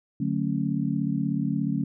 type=chord; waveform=sine; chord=D major seventh; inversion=none; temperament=just; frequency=146.83 / 183.54 / 220.2 / 275.3 Hz; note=D3 / F#3 / A3 / C#4; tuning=0 / -14 / +2 / -12 cents; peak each=-29 dBFS; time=0.2-1.84 s; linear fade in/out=5 ms; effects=none